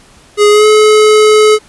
square tone with pitch glide, 415.3 to 428 Hz, G#4 to A4, 0 to -48 cents, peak -4 dBFS, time 0.37-1.59 s, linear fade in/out 50 ms, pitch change +52 cents, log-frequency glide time 0.5-0.66 s, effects pink hiss -42 dBFS RMS until 1.68 s + resampled to 24000 Hz

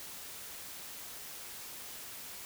silence, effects white hiss -46 dBFS RMS until 2.45 s

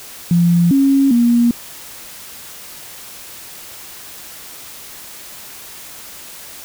sine tone with pitch steps, 172.1 / 274 / 237.3 Hz, F3 / C#4 / A#3, -25 / -20 / +31 cents, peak -9 dBFS, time 0.31-1.51 s, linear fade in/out 2 ms, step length 400 ms, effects white hiss -35 dBFS RMS until 6.64 s

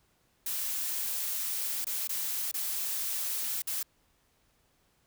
blue noise with dropouts, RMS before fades -33 dBFS, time 0.46-3.83 s, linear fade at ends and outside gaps 5 ms, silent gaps 1.846-1.867 / 2.075-2.092 / 2.515-2.54 / 3.621-3.671 s, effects pink hiss -70 dBFS RMS until 5.06 s

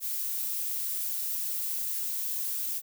violet noise, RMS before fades -32 dBFS, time 0-2.82 s, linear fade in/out 50 ms, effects none

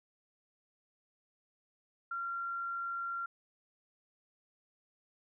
sine tone, 1377 Hz, F6, 25 cents flat, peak -35 dBFS, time 2.11-3.26 s, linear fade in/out 5 ms, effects none

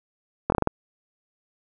slowing click train, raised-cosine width 1 ms, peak -6 dBFS, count 6, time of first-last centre 0.5-0.674 s, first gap 22 ms, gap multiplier 1.23, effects none

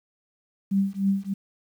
sine tone with tremolo, 196 Hz, G3, in tune, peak -17 dBFS, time 0.71-1.34 s, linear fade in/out 10 ms, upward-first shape triangle, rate 3.3 Hz, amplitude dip 100%, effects 9-bit

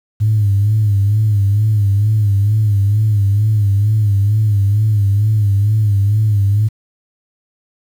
sine tone with vibrato, 103.83 Hz, G#2, in tune, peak -9 dBFS, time 0.2-6.69 s, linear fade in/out 20 ms, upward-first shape sine, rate 2.2 Hz, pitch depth 83 cents each way, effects tanh soft clip ceiling -5 dBFS + 7-bit

